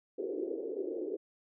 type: band-pass noise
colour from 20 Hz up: white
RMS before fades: -37 dBFS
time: 0.18-1.17 s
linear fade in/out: 10 ms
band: 320 to 460 Hz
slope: 48 dB/octave
effects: none